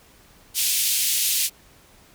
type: band-pass noise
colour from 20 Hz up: white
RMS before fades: -22 dBFS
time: 0.54-1.5 s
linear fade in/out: 50 ms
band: 2600 to 15000 Hz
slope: 24 dB/octave
effects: pink hiss -53 dBFS RMS until 2.14 s